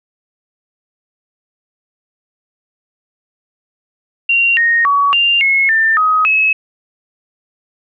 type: tone with pitch steps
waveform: sine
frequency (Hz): 2759 / 1859 / 1130 / 2790 / 2176 / 1789 / 1260 / 2578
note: F7 / A#6 / C#6 / F7 / C#7 / A6 / D#6 / E7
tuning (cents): -22 / -5 / +33 / -2 / -33 / +28 / +21 / -39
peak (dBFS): -9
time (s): 4.29-6.53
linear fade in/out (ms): 5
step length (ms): 280
effects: none